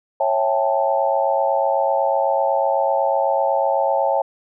sine chord, A dominant seventh, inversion first, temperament just, 550 / 660 / 792 / 880 Hz, C#5 / E5 / G5 / A5, -14 / +2 / +18 / 0 cents, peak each -20 / -22 / -22 / -22 dBFS, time 0.2-4.22 s, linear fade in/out 5 ms, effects none

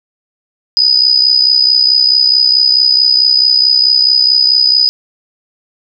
sine tone with amplitude modulation, 4978 Hz, D#8, in tune, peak -3 dBFS, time 0.77-4.89 s, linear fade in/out 0 ms, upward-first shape sine, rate 64.6 Hz, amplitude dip 70%, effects none

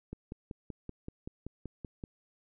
click train, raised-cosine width 3 ms, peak -27 dBFS, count 11, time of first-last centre 0.13-2.038 s, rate 5.24 Hz, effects none

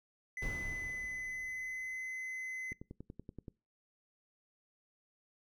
triangle tone with pitch glide, 2015 to 2040 Hz, B6 to C7, +34 to -44 cents, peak -37 dBFS, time 0.37-2.73 s, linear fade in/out 2 ms, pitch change +22 cents, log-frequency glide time 1.01-2.02 s
brown noise with exponential decay, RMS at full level -38 dBFS, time 0.42-2.13 s, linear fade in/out 2 ms, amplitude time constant 370 ms
click train, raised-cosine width 3 ms, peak -33 dBFS, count 9, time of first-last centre 2.72-3.482 s, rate 10.5 Hz
effects noise-tail reverb RT60 0.3 s tail -24 dB re dry

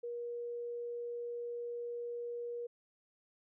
sine tone, 476.6 Hz, A#4, 38 cents sharp, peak -38 dBFS, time 0.03-2.67 s, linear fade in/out 10 ms, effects none

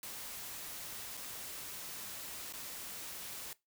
white noise with dropouts, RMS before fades -45 dBFS, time 0.03-3.53 s, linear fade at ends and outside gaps 1 ms, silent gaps 1.17-1.174 / 2.525-2.536 s, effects noise-tail reverb RT60 0.2 s tail -20 dB re dry

